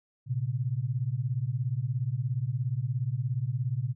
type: beating tone pair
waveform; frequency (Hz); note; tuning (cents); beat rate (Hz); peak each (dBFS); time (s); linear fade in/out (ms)
sine; 116.54 / 133.54; A#2 / C3; 0 / +36; 17; -30; 0.26-3.95; 50
effects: none